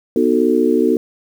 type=chord; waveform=sine; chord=B dominant seventh; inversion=none; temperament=just; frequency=246.9 / 308.7 / 370.4 / 444.5 Hz; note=B3 / D#4 / F#4 / A4; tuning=0 / -14 / +2 / +18 cents; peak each=-17 dBFS; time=0.16-0.97 s; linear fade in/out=2 ms; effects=7-bit